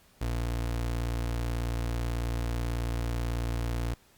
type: tone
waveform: 30% pulse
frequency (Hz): 58.27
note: A#1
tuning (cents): 0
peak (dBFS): -26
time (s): 0.21-3.94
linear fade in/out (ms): 5
effects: pink hiss -61 dBFS RMS until 4.17 s + Opus 48 kbps